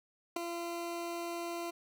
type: tone with ADSR envelope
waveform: 20% pulse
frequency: 341.8 Hz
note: F4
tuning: 37 cents flat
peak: -24 dBFS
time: 0.36-1.71 s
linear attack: 6 ms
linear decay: 7 ms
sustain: -8 dB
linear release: 13 ms
effects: none